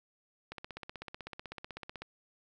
click train, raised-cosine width 0.3 ms, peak -26 dBFS, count 25, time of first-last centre 0.52-2.02 s, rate 16 Hz, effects none

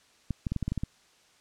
clicks, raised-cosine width 5 ms, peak -17 dBFS, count 9, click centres 0.307 / 0.468 / 0.52 / 0.563 / 0.627 / 0.68 / 0.72 / 0.777 / 0.835 s, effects white hiss -62 dBFS RMS until 1.4 s + low-pass 7000 Hz 12 dB/octave

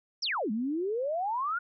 sine exponential two-way sweep, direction down then up, 5920 to 204.8 to 1466 Hz, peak -28 dBFS, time 0.22-1.59 s, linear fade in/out 10 ms, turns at 0.51 s, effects none

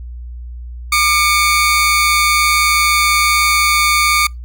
sawtooth tone pair together, 1200.2 / 2239 Hz, D6 / C#7, +37 / +17 cents, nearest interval major seventh, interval 1080 cents, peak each -10 dBFS, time 0.92-4.27 s, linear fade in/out 5 ms, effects noise-tail reverb RT60 0.2 s tail -26 dB re dry + added 60 Hz sine -26 dBFS peak until 4.44 s

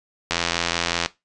click train, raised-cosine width 0.2 ms, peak -3 dBFS, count 65, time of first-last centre 0.31-1.06 s, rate 85.3 Hz, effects noise-tail reverb RT60 0.2 s tail -18 dB re dry + resampled to 22050 Hz

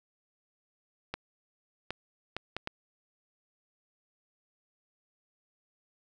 clicks, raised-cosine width 0.3 ms, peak -18 dBFS, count 5, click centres 1.14 / 1.906 / 2.366 / 2.566 / 2.674 s, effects none

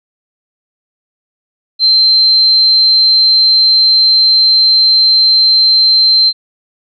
sine tone, 4120 Hz, C8, 28 cents flat, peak -5 dBFS, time 1.79-6.33 s, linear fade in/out 50 ms, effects none

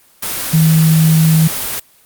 sine tone in noise, 159.6 Hz, D#3, 44 cents sharp, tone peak -7 dBFS, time 0.53-1.48 s, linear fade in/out 10 ms, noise white, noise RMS -20 dBFS, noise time 0.22-1.8 s, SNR +10 dB, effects white hiss -49 dBFS RMS until 2.05 s + Opus 24 kbps

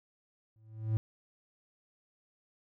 triangle tone with exponential growth, 110 Hz, A2, in tune, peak -22 dBFS, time 0.56-0.97 s, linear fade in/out 0 ms, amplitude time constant 89 ms, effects none

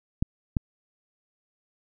clicks, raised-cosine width 5 ms, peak -11 dBFS, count 2, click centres 0.225 / 0.568 s, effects none

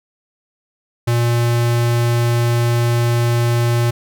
square tone, 118.7 Hz, A#2, 32 cents sharp, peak -14 dBFS, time 1.07-3.91 s, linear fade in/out 10 ms, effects none

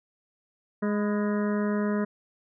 harmonic tone with a mistuned harmonic, 207.8 Hz, G#3, 1 cent sharp, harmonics 1 / 2 / 3 / 5 / 6 / 7 / 8 / 9, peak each -25 / -31 / -35 / -39 / -41 / -42 / -43 / -44 dBFS, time 0.82-2.05 s, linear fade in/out 10 ms, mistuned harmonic 5, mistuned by -51 cents, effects none

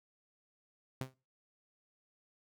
sawtooth tone with exponential decay, 130.81 Hz, C3, in tune, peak -30 dBFS, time 1.01-1.14 s, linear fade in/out 2 ms, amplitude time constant 27 ms, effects noise-tail reverb RT60 0.3 s tail -21 dB re dry

